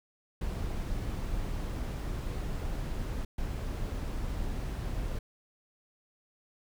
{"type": "noise bursts at uneven times", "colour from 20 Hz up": "brown", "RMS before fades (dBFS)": -34, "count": 2, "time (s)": [[0.41, 3.25], [3.38, 5.19]], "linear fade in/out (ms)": 5, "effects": []}